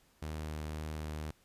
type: tone with vibrato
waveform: sawtooth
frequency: 77 Hz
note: D#2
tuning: 17 cents flat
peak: -34 dBFS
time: 0.22-1.31 s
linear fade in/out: 5 ms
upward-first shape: sine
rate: 1.9 Hz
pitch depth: 10 cents each way
effects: pink hiss -68 dBFS RMS until 1.44 s + resampled to 32000 Hz